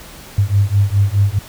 sine beating tone pair, 98 / 102.8 Hz, G2 / G#2, 0 / -17 cents, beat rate 4.8 Hz, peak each -14 dBFS, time 0.38-1.39 s, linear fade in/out 5 ms, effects pink hiss -37 dBFS RMS until 1.48 s

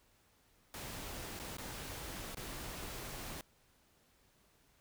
pink noise with dropouts, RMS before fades -45 dBFS, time 0.74-3.41 s, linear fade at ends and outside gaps 1 ms, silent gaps 1.392-1.398 / 1.569-1.583 / 2.347-2.37 s, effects pink hiss -70 dBFS RMS until 4.8 s

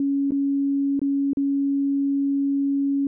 sine tone with dropouts, 278.4 Hz, C#4, 8 cents sharp, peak -19 dBFS, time 0-3.07 s, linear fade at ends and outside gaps 2 ms, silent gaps 0.308-0.319 / 0.994-1.016 / 1.333-1.371 s, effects none

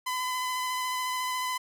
sawtooth tone with vibrato, 1011 Hz, B5, 40 cents sharp, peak -25 dBFS, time 0.06-1.58 s, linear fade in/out 10 ms, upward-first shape square, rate 14 Hz, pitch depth 11 cents each way, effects none

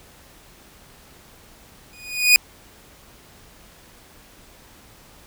sawtooth tone with exponential growth, 2471 Hz, D#7, 13 cents flat, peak -4 dBFS, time 1.93-2.36 s, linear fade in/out 0 ms, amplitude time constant 92 ms, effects pink hiss -49 dBFS RMS until 5.26 s

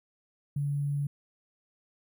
sine tone with sample-and-hold, 143.2 Hz, D3, 43 cents flat, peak -27 dBFS, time 0.56-1.07 s, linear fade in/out 5 ms, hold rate 11025 Hz, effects none

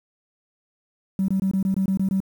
triangle tone bursts, 191.8 Hz, G3, 37 cents flat, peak -15 dBFS, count 9, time 1.19-2.203 s, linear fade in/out 2 ms, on 93 ms, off 22 ms, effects tanh soft clip ceiling -16 dBFS + 8-bit

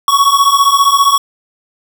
square beating tone pair, 1108.7 / 1123.7 Hz, C#6 / C#6, 0 / +23 cents, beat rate 15 Hz, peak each -11 dBFS, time 0.08-1.18 s, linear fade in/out 2 ms, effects 7-bit

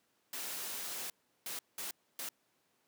white noise bursts at uneven times, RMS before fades -41 dBFS, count 4, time 0.33-1.1 / 1.46-1.59 / 1.78-1.91 / 2.19-2.29 s, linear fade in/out 2 ms, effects pink hiss -75 dBFS RMS until 2.87 s + high-pass 200 Hz 12 dB/octave

